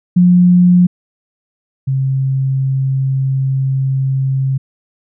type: tone pair in turn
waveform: sine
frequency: 178.4 / 133.93 Hz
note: F3 / C3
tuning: +37 / +41 cents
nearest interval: perfect fourth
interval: 496 cents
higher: first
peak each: -5 / -12 dBFS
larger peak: first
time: 0.16-0.87 / 1.87-4.58 s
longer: second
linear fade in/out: 10 ms
effects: none